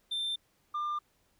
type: tone pair in turn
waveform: sine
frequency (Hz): 3573 / 1197.2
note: A7 / D6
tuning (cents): +26 / +33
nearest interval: octave + perfect fifth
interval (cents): 1893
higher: first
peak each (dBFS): -28 / -28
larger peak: neither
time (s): 0.11-0.36 / 0.74-0.99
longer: neither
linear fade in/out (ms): 10
effects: tanh soft clip ceiling -30 dBFS + pink hiss -71 dBFS RMS until 1.39 s